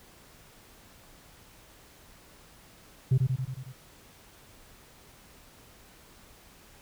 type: tone with echo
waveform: sine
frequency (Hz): 130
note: C3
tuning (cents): -11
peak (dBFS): -16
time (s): 3.11-3.18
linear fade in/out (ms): 10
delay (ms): 91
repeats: 6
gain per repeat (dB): -4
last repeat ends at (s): 3.726
effects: tanh soft clip ceiling -18 dBFS + pink hiss -55 dBFS RMS until 6.81 s